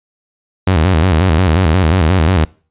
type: tone with vibrato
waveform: sawtooth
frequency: 85.9 Hz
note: F2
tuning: 28 cents flat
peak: -5 dBFS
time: 0.67-2.45 s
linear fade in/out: 5 ms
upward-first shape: square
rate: 5.6 Hz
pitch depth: 150 cents each way
effects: noise-tail reverb RT60 0.4 s tail -24 dB re dry + resampled to 8000 Hz